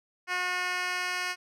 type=tone with band-pass filter sweep; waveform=10% pulse; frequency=361.6 Hz; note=F#4; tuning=40 cents flat; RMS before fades=-31 dBFS; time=0.27-1.36 s; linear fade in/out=50 ms; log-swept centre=2200 to 3300 Hz; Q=0.86; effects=none